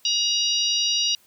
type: harmonic tone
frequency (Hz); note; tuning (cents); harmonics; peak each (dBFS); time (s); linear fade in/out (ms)
951; A#5; +34; 3 / 4 / 5 / 6; -24 / -25 / -26 / -27; 0.05-1.15; 2
effects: white hiss -58 dBFS RMS until 1.26 s